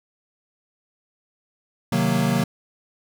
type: chord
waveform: square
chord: C half-diminished seventh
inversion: none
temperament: equal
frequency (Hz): 130.81 / 155.56 / 185 / 233.1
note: C3 / Eb3 / Gb3 / Bb3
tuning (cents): 0 / 0 / 0 / 0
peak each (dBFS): -26 / -26 / -24 / -24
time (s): 1.92-2.44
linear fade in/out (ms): 5
effects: none